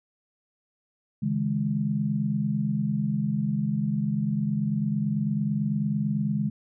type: chord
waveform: sine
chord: C# suspended second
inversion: none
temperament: equal with one note detuned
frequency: 138.59 / 158.83 / 207.7 Hz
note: C#3 / D#3 / G#3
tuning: 0 / +36 / 0 cents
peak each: -29 / -29 / -26 dBFS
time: 1.22-6.5 s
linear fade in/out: 10 ms
effects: none